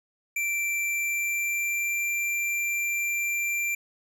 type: tone with pitch glide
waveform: square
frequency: 2347 to 2362 Hz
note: D7 to D7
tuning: -2 to +9 cents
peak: -26 dBFS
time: 0.36-3.75 s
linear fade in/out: 5 ms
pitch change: +11 cents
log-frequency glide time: 0.8-2.03 s
effects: none